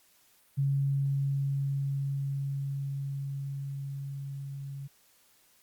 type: tone with level ramp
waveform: sine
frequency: 138.59 Hz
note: C#3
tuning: in tune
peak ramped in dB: -24 to -37 dBFS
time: 0.57-4.88 s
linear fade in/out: 20 ms
effects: white hiss -64 dBFS RMS until 5.62 s + Opus 48 kbps